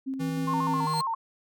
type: tone with tremolo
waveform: sine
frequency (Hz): 266.2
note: C4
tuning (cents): +30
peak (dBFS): -28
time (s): 0.06-0.86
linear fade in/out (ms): 20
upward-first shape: square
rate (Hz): 6.4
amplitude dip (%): 30
type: tone with pitch glide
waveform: square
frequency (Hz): 162.7 to 156.89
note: E3 to D#3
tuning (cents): -22 to +15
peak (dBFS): -31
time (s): 0.19-1.02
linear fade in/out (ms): 20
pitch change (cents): -63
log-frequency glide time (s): 0.68-0.8
type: tone with vibrato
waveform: sine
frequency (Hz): 987.8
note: B5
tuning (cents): 0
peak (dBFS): -26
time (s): 0.47-1.15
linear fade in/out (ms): 10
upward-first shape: square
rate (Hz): 7.5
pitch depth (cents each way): 140
type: tone with exponential growth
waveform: 35% pulse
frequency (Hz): 4192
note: C8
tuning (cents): +2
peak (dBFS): -27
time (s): 0.63-1.01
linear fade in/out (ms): 2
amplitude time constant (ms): 81
effects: none